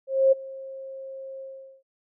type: tone with ADSR envelope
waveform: sine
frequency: 535 Hz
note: C5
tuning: 38 cents sharp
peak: -13 dBFS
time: 0.07-1.83 s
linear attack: 250 ms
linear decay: 15 ms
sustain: -22 dB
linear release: 420 ms
effects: none